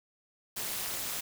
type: noise with amplitude modulation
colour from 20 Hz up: white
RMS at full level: -32 dBFS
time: 0.56-1.21 s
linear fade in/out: 10 ms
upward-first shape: sine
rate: 214 Hz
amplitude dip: 85%
effects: none